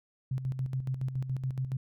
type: tone with tremolo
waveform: sine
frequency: 130.81 Hz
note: C3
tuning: in tune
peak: -28 dBFS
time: 0.31-1.77 s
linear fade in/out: 5 ms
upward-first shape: square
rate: 7.1 Hz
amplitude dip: 60%
effects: none